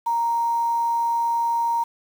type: tone with quantisation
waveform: sine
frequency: 932.3 Hz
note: A#5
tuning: in tune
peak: -19 dBFS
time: 0.06-1.84 s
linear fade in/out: 10 ms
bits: 7
effects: none